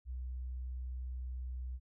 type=tone; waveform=sine; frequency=62.9 Hz; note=B1; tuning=32 cents sharp; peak=-38 dBFS; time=0.05-1.8 s; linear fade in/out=50 ms; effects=none